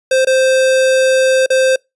square tone with dropouts, 523 Hz, C5, 1 cent flat, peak -10 dBFS, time 0.11-1.76 s, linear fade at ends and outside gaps 5 ms, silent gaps 0.249-0.27 / 1.462-1.502 s, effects noise-tail reverb RT60 0.2 s tail -26 dB re dry + resampled to 24000 Hz

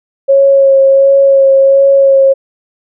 sine tone with vibrato, 546 Hz, C#5, 26 cents flat, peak -3 dBFS, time 0.28-2.34 s, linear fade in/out 20 ms, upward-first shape sine, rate 1.4 Hz, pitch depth 16 cents each way, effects none

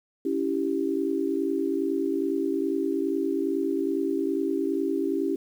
sine chord, C# diminished, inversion none, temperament equal with one note detuned, 279.9 / 329.6 / 392 Hz, C#4 / E4 / G4, +17 / 0 / 0 cents, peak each -28 dBFS, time 0.25-5.36 s, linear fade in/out 5 ms, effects 9-bit

